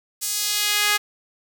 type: tone with high-pass filter sweep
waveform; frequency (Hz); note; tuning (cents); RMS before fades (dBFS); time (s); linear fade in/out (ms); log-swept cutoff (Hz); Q
sawtooth; 415.3; G#4; 0; -22; 0.21-0.98; 20; 7200 to 1600; 1
effects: none